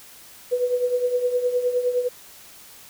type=tone with tremolo; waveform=sine; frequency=493.9 Hz; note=B4; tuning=in tune; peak=-16 dBFS; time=0.51-2.09 s; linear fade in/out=20 ms; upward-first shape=triangle; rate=9.7 Hz; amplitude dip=75%; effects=white hiss -46 dBFS RMS until 2.89 s